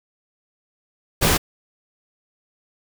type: noise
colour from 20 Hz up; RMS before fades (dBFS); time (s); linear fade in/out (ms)
pink; -17; 1.21-1.38; 20
effects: none